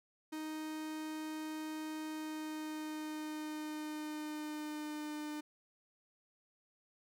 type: tone with pitch glide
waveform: 45% pulse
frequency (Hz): 311.1 to 300.9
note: D#4 to D4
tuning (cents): 0 to +42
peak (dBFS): -40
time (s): 0.32-5.41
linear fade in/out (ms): 10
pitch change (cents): -58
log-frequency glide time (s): 2.08-5.23
effects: none